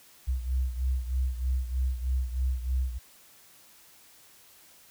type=beating tone pair; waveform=sine; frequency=63.2 / 66.4 Hz; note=B1 / C2; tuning=+41 / +26 cents; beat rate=3.2 Hz; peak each=-27 / -32 dBFS; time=0.27-2.99 s; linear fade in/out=20 ms; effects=white hiss -56 dBFS RMS until 4.9 s